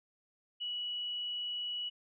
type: tone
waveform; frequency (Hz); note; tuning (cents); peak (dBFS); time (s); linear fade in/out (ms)
sine; 2935; F#7; -15; -35; 0.6-1.9; 20
effects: none